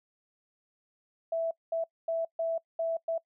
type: tone bursts at uneven times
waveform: sine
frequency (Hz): 659.3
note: E5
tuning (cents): 0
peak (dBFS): -27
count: 6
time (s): 1.32-1.51 / 1.72-1.84 / 2.08-2.25 / 2.39-2.58 / 2.79-2.97 / 3.08-3.18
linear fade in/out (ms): 5
effects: noise-tail reverb RT60 0.1 s tail -24 dB re dry